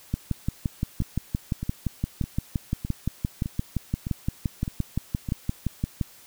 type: two click trains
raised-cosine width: 5 ms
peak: -17 / -12 dBFS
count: 8 / 35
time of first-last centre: 1.02-5.288 / 0.14-6.012 s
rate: 1.64 / 5.79 Hz
effects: white hiss -51 dBFS RMS until 6.26 s